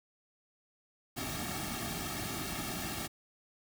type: noise with comb filter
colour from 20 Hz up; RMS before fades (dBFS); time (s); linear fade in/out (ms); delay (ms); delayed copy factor
pink; -38; 1.16-3.08; 20; 2; -1
effects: none